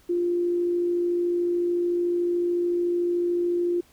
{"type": "tone with amplitude modulation", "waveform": "sine", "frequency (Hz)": 349.2, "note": "F4", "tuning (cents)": 0, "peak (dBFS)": -20, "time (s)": [0.09, 3.81], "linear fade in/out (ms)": 10, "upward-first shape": "sine", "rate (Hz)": 53.7, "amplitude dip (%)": 25, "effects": ["pink hiss -58 dBFS RMS until 3.92 s"]}